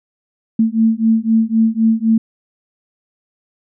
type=beating tone pair; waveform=sine; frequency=221.9 / 225.8 Hz; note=A3 / A3; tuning=+15 / +45 cents; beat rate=3.9 Hz; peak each=-14 dBFS; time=0.59-2.18 s; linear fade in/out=5 ms; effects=none